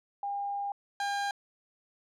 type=tone pair in turn; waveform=sine / 30% pulse; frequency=805 / 805 Hz; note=G5 / G5; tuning=+46 / +46 cents; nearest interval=unison; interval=0 cents; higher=neither; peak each=-31 / -27 dBFS; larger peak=second; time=0.23-0.72 / 1-1.31 s; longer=first; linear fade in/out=2 ms; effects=low-pass 7000 Hz 12 dB/octave